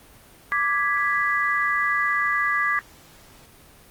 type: chord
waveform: sine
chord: G# diminished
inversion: second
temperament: equal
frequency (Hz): 1174.7 / 1661.2 / 1975.5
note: D6 / G#6 / B6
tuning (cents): 0 / 0 / 0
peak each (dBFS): -24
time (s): 0.52-2.79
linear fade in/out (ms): 0
effects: pink hiss -50 dBFS RMS until 3.9 s + Opus 32 kbps